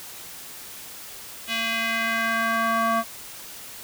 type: tone with band-pass filter sweep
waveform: square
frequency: 227.2 Hz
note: A#3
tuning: 44 cents flat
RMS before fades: -24 dBFS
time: 1.47-3.04 s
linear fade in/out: 50 ms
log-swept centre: 2900 to 1000 Hz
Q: 2.1
effects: white hiss -40 dBFS RMS until 3.83 s